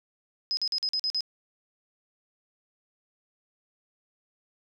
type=tone bursts; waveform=sine; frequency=5060 Hz; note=D#8; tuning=28 cents sharp; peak=-25 dBFS; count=7; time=0.51-1.207 s; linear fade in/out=0 ms; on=61 ms; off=45 ms; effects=none